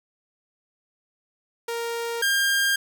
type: tone pair in turn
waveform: sawtooth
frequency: 466.2 / 1605.7 Hz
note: A#4 / G6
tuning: 0 / +41 cents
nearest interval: octave + major sixth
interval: 2141 cents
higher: second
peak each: -23 / -16 dBFS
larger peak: second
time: 1.68-2.22 / 2.22-2.76 s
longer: neither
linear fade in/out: 5 ms
effects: none

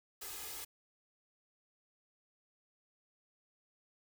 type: noise with comb filter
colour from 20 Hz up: white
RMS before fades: -45 dBFS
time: 0.21-0.65 s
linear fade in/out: 10 ms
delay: 2.4 ms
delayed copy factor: +0.85
effects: none

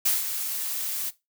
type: noise with ADSR envelope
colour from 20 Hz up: blue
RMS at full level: -21 dBFS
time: 0.05-1.11 s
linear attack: 10 ms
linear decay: 160 ms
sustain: -9 dB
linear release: 24 ms
effects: noise-tail reverb RT60 0.2 s tail -17 dB re dry

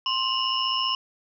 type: tone cluster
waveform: sine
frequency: 1051 / 2833 / 2948 / 5300 Hz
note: C6 / F7 / F#7 / E8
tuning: +7 / +24 / -7 / +9 cents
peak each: -27 / -28 / -28 / -31 dBFS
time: 0.06-0.95 s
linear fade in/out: 2 ms
effects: none

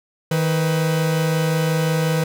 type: tone pair together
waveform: 45% pulse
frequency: 158.13 / 500 Hz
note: D#3 / B4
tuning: +28 / +21 cents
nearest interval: octave + minor sixth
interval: 1993 cents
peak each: -18 / -24 dBFS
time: 0.31-2.24 s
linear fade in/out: 5 ms
effects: none

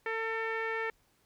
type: tone with low-pass filter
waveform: sawtooth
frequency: 448.8 Hz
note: A4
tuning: 34 cents sharp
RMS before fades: -34 dBFS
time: 0.06-0.9 s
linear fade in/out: 2 ms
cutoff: 2000 Hz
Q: 5.3
effects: pink hiss -70 dBFS RMS until 1.25 s

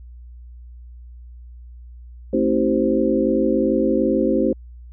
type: tone cluster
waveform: sine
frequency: 222.9 / 269.7 / 320.7 / 383.4 / 522 Hz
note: A3 / C#4 / E4 / G4 / C5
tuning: +23 / -47 / -48 / -38 / -4 cents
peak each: -22 dBFS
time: 2.33-4.53 s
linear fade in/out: 5 ms
effects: added 60 Hz sine -37 dBFS peak until 4.92 s

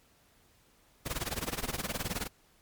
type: noise with tremolo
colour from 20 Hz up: pink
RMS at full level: -32 dBFS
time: 1.05-2.28 s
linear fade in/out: 20 ms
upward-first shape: sine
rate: 19 Hz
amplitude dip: 90%
effects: pink hiss -65 dBFS RMS until 2.61 s + MP3 96 kbps

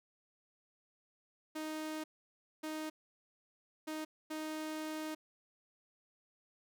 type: tone bursts at uneven times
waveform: sawtooth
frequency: 311.1 Hz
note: D#4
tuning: in tune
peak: -35 dBFS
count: 4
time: 1.55-2.04 / 2.63-2.9 / 3.87-4.05 / 4.3-5.15 s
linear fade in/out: 10 ms
effects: none

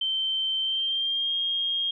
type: tone with pitch glide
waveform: sine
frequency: 3110 to 3238 Hz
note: G7 to G#7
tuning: -14 to -45 cents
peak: -24 dBFS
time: 0.01-1.91 s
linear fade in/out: 5 ms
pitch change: +69 cents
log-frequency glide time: 0.61-1.34 s
effects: none

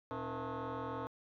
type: tone with frequency modulation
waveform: sine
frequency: 311.1 Hz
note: D#4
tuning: in tune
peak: -35 dBFS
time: 0.11-1.07 s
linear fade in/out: 0 ms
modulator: 193 Hz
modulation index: 4.9
effects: tanh soft clip ceiling -37 dBFS

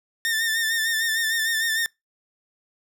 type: tone with vibrato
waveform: sawtooth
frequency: 1800 Hz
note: A6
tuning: 39 cents sharp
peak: -18 dBFS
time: 0.25-1.86 s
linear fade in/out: 0 ms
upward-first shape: sine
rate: 6.6 Hz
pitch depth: 46 cents each way
effects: noise-tail reverb RT60 0.2 s tail -26 dB re dry

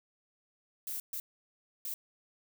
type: noise bursts at uneven times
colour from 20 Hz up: violet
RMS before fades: -38 dBFS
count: 3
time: 0.87-1 / 1.13-1.2 / 1.85-1.94 s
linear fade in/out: 2 ms
effects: none

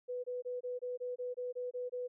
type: tone bursts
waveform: sine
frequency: 495.5 Hz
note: B4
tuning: 6 cents sharp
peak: -36 dBFS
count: 11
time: 0.08-2.08 s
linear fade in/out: 20 ms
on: 160 ms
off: 24 ms
effects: none

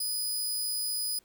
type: tone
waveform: 15% pulse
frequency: 4978 Hz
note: D#8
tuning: in tune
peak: -23 dBFS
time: 0-1.19 s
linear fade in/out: 5 ms
effects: pink hiss -66 dBFS RMS until 1.24 s

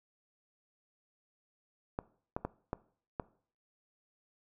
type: clicks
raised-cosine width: 1 ms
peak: -20 dBFS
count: 5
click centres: 1.989 / 2.365 / 2.45 / 2.731 / 3.198 s
effects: noise-tail reverb RT60 0.5 s tail -20 dB re dry

